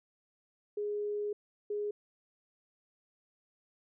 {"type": "tone bursts at uneven times", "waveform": "sine", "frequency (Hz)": 414.9, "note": "G#4", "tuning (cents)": -2, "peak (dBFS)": -32, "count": 2, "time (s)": [[0.77, 1.33], [1.7, 1.91]], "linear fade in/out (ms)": 5, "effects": []}